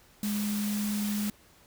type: tone in noise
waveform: sine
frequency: 207.7 Hz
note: G#3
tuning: in tune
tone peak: -28 dBFS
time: 0.23-1.3 s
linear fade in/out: 2 ms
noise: white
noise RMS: -38 dBFS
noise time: 0.23-1.3 s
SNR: +7 dB
effects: pink hiss -59 dBFS RMS until 1.66 s